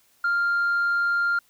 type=tone; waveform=sine; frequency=1396.9 Hz; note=F6; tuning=in tune; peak=-18 dBFS; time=0.24-1.39 s; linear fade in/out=5 ms; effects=tanh soft clip ceiling -18 dBFS + white hiss -62 dBFS RMS until 1.49 s